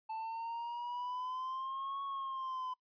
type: exponential two-way sweep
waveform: triangle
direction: up then down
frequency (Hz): 880 to 1108.7 to 1011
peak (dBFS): -36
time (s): 0.09-2.74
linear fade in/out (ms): 10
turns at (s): 2.03
effects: noise-tail reverb RT60 0.1 s tail -22 dB re dry + resampled to 11025 Hz